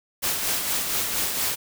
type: noise with tremolo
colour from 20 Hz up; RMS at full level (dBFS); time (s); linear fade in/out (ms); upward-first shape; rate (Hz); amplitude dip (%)
white; -24; 0.22-1.56; 20; sine; 4.3; 40
effects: none